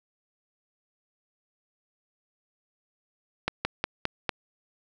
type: slowing click train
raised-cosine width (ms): 0.3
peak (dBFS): -9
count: 5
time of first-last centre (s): 3.48-4.292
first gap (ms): 170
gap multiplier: 1.12
effects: none